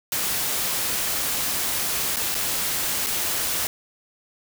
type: noise with dropouts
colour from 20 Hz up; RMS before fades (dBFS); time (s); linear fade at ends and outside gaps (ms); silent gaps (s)
white; -25; 0.12-3.67; 1; 2.16-2.168 / 2.345-2.35 / 3.063-3.068
effects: none